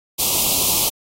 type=band-stop noise; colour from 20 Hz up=white; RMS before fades=-18 dBFS; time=0.18-0.9 s; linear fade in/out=20 ms; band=1100 to 2500 Hz; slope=48 dB/octave; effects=AAC 48 kbps